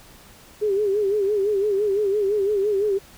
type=tone with vibrato; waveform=sine; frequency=406.1 Hz; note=G#4; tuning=39 cents flat; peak=-18 dBFS; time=0.61-2.99 s; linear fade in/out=20 ms; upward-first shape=sine; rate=5.9 Hz; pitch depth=91 cents each way; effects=pink hiss -48 dBFS RMS until 3.17 s